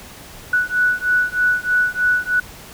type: beating tone pair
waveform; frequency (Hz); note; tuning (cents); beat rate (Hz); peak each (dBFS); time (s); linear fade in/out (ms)
sine; 1476 / 1479.2; F#6 / F#6; -5 / -1; 3.2; -18; 0.53-2.4; 5
effects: pink hiss -39 dBFS RMS until 2.73 s